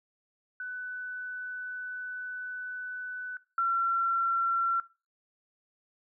sine tone pair in turn, 1496 / 1360.4 Hz, F#6 / F6, +19 / -46 cents, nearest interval major second, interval 165 cents, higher first, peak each -34 / -24 dBFS, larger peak second, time 0.6-3.37 / 3.58-4.8 s, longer first, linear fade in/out 2 ms, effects noise-tail reverb RT60 0.3 s tail -19 dB re dry

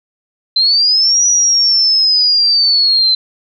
sine linear two-way sweep, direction up then down, 4058 to 5870 to 4058 Hz, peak -8 dBFS, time 0.56-3.15 s, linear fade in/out 5 ms, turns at 1.25 s, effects none

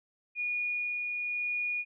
sine tone with tremolo, 2446 Hz, D#7, 30 cents flat, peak -29 dBFS, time 0.35-1.85 s, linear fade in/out 50 ms, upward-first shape sine, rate 1 Hz, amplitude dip 25%, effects none

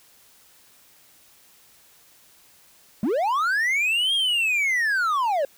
triangle linear two-way sweep, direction up then down, 185 to 3278 to 529 Hz, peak -18 dBFS, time 3.03-5.45 s, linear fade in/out 2 ms, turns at 4.14 s, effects white hiss -55 dBFS RMS until 5.57 s

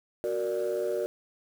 sine chord, Gb augmented, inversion none, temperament equal, 370 / 466.2 / 587.3 Hz, Gb4 / Bb4 / D5, 0 / 0 / 0 cents, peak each -30 dBFS, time 0.24-1.06 s, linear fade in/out 0 ms, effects tanh soft clip ceiling -22 dBFS + 8-bit

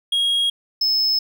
triangle tone pair in turn, 3281 / 5208 Hz, G#7 / E8, -22 / -22 cents, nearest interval minor sixth, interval 800 cents, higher second, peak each -15 dBFS, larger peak neither, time 0.12-0.5 / 0.81-1.19 s, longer neither, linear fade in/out 5 ms, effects none

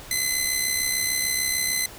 10% pulse tone with amplitude modulation, 2036 Hz, C7, 48 cents flat, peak -11 dBFS, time 0.11-1.86 s, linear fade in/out 2 ms, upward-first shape sine, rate 66.7 Hz, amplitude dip 50%, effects pink hiss -42 dBFS RMS until 1.98 s

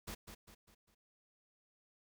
pink noise with echo, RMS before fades -45 dBFS, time 0.07-0.15 s, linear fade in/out 10 ms, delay 200 ms, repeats 4, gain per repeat -7 dB, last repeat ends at 0.95 s, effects none

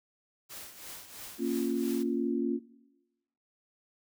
white noise with tremolo, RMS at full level -43 dBFS, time 0.49-2.04 s, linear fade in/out 20 ms, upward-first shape triangle, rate 3 Hz, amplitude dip 70%
sine chord, Bb minor, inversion none, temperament equal, 233.1 / 277.2 / 349.2 Hz, Bb3 / Db4 / F4, 0 / 0 / 0 cents, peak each -32 dBFS, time 1.38-2.6 s, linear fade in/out 50 ms
effects noise-tail reverb RT60 1.0 s tail -18 dB re dry

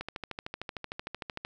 click train, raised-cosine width 0.3 ms, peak -20 dBFS, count 20, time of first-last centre 0.01-1.449 s, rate 13.2 Hz, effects none

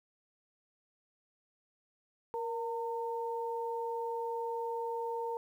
sine tone pair together, 468.6 / 910 Hz, A#4 / A#5, +9 / -42 cents, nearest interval major seventh, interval 1149 cents, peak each -36 / -37 dBFS, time 2.34-5.37 s, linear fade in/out 0 ms, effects 11-bit

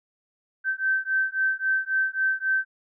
sine beating tone pair, 1547 / 1550.7 Hz, G6 / G6, -23 / -19 cents, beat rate 3.7 Hz, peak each -25 dBFS, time 0.64-2.65 s, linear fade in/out 50 ms, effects none

